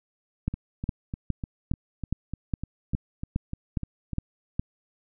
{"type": "two click trains", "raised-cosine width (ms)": 5, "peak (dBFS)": [-19, -13], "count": [13, 11], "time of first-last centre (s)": [[0.54, 4.133], [0.48, 4.595]], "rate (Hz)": [3.34, 2.43], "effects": []}